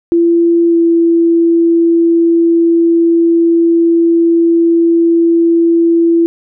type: tone with pitch glide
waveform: sine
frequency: 338.8 to 335.3 Hz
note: E4 to E4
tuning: +48 to +30 cents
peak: -6 dBFS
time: 0.12-6.26 s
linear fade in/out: 0 ms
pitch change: -18 cents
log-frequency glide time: 0.68-0.76 s
effects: none